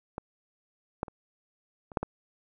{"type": "clicks", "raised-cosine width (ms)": 1, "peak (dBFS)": [-20, -14, -29, -30, -11, -17], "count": 6, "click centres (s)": [0.181, 1.031, 1.082, 1.918, 1.972, 2.03], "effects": []}